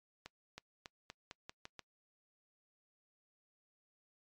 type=accelerating click train; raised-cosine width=0.2 ms; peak=-29 dBFS; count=8; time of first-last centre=0.26-1.793 s; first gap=320 ms; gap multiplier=0.87; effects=noise-tail reverb RT60 0.1 s tail -24 dB re dry + MP3 96 kbps